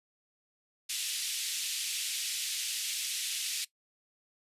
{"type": "band-pass noise", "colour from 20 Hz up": "pink", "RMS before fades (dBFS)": -35, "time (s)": [0.89, 3.65], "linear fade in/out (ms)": 10, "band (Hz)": [2700, 12000], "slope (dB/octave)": 24, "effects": ["noise-tail reverb RT60 0.1 s tail -19 dB re dry", "resampled to 32000 Hz"]}